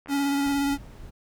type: click train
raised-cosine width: 0.5 ms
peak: -29 dBFS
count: 37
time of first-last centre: 0.06-0.523 s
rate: 77.8 Hz
type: tone with vibrato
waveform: square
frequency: 280.7 Hz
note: C#4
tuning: 22 cents sharp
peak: -23 dBFS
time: 0.08-0.78 s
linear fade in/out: 50 ms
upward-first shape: sine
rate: 17 Hz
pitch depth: 18 cents each way
type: noise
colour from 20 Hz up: brown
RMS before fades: -42 dBFS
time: 0.45-1.11 s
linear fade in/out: 20 ms
effects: none